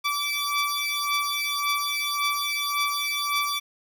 15% pulse beating tone pair, 1157 / 1158.8 Hz, D6 / D6, -26 / -24 cents, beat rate 1.8 Hz, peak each -21 / -21 dBFS, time 0.04-3.6 s, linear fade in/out 20 ms, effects none

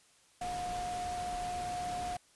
sine tone in noise, 717 Hz, F5, 45 cents sharp, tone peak -35 dBFS, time 0.41-2.17 s, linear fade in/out 5 ms, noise pink, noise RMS -44 dBFS, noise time 0.41-2.17 s, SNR +6 dB, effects white hiss -65 dBFS RMS until 2.35 s + resampled to 24000 Hz

